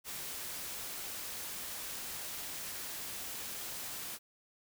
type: noise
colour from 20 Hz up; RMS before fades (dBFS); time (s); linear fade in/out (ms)
white; -42; 0.04-4.19; 50
effects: none